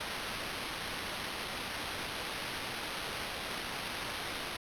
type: noise with sample-and-hold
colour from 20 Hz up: white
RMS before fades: -39 dBFS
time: 0-4.57 s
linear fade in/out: 10 ms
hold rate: 7350 Hz
effects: low-pass 12000 Hz 12 dB/octave